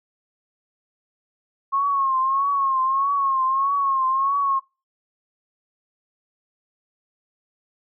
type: tone with vibrato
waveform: sine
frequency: 1086 Hz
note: C#6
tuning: 36 cents flat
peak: -18 dBFS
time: 1.72-4.6 s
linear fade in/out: 20 ms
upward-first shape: triangle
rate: 1.6 Hz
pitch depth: 77 cents each way
effects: noise-tail reverb RT60 0.3 s tail -23 dB re dry